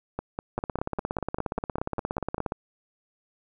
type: two click trains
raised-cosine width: 1 ms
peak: -14 / -16 dBFS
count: 34 / 12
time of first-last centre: 0.58-2.521 / 0.19-2.381 s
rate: 17 / 5.02 Hz
effects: none